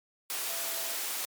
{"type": "tone in noise", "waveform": "sine", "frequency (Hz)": 670, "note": "E5", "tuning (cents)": 28, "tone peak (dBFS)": -45, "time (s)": [0.49, 0.95], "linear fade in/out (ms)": 0, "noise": "white", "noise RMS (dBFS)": -34, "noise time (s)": [0.3, 1.25], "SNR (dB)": -14, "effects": ["high-pass 400 Hz 12 dB/octave", "MP3 96 kbps"]}